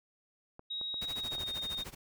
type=clicks; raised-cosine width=1 ms; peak=-34 dBFS; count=7; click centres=0.594 / 0.813 / 0.942 / 1.321 / 1.351 / 1.382 / 1.434 s
type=tone with pitch glide; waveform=sine; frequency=3800 to 3705 Hz; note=A#7 to A#7; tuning=+33 to -11 cents; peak=-35 dBFS; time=0.7-1.84 s; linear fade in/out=10 ms; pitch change=-44 cents; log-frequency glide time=1.14-1.49 s
type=noise with tremolo; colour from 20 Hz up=pink; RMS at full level=-43 dBFS; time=1.01-1.95 s; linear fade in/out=10 ms; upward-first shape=sine; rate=13 Hz; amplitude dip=90%
effects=none